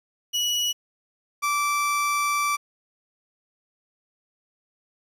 30% pulse tone pair in turn, 2929 / 1164.9 Hz, F#7 / D6, -18 / -14 cents, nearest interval octave + major third, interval 1596 cents, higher first, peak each -19 dBFS, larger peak neither, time 0.33-0.73 / 1.42-2.57 s, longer second, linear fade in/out 20 ms, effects resampled to 32000 Hz + 9-bit

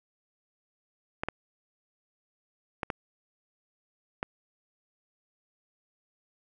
clicks, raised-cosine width 0.5 ms, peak -15 dBFS, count 5, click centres 1.235 / 1.286 / 2.832 / 2.902 / 4.229 s, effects none

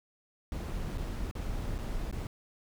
brown noise with dropouts, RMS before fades -35 dBFS, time 0.52-2.27 s, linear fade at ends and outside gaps 1 ms, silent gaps 0.976-0.981 / 1.312-1.352 / 1.782-1.787 / 2.113-2.126 s, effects none

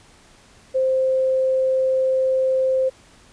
sine tone, 523.3 Hz, C5, in tune, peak -16 dBFS, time 0.74-2.9 s, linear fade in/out 20 ms, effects pink hiss -51 dBFS RMS until 3.32 s + resampled to 22050 Hz

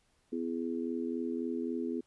harmonic tone, 83.7 Hz, E2, 27 cents sharp, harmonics 3 / 4 / 5, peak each -35 / -37 / -39 dBFS, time 0.32-2.01 s, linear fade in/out 10 ms, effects pink hiss -72 dBFS RMS until 2.06 s + resampled to 24000 Hz

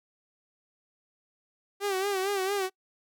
sawtooth tone with vibrato, 390.5 Hz, G4, 7 cents flat, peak -23 dBFS, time 1.8-2.7 s, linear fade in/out 50 ms, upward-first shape sine, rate 4.4 Hz, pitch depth 80 cents each way, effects noise-tail reverb RT60 0.1 s tail -25 dB re dry

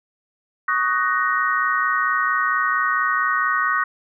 sine chord, D# minor seventh, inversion third, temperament just, 1120.1 / 1244.5 / 1493.4 / 1866.8 Hz, C#6 / D#6 / F#6 / A#6, +18 / 0 / +16 / +2 cents, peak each -23 dBFS, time 0.68-3.84 s, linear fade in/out 5 ms, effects none

